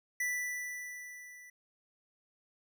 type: tone with level ramp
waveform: square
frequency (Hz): 1975.5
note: B6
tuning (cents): 0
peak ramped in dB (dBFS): -31 to -52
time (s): 0.2-1.5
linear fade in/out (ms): 5
effects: none